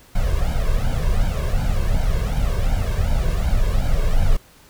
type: noise with flanger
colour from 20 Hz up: brown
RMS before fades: -18 dBFS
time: 0.15-4.37 s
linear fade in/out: 5 ms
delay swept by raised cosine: 1.3 to 1.88 ms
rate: 2.7 Hz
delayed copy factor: +0.85
effects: pink hiss -50 dBFS RMS until 4.69 s